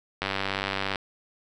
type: click train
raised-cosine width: 0.3 ms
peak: -11 dBFS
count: 73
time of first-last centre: 0.22-0.958 s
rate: 97.6 Hz
effects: none